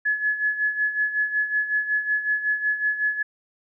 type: tone with tremolo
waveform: sine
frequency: 1704 Hz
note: G#6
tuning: 44 cents sharp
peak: -18 dBFS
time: 0.05-3.23 s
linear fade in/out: 10 ms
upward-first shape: sine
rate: 5.4 Hz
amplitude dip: 70%
effects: none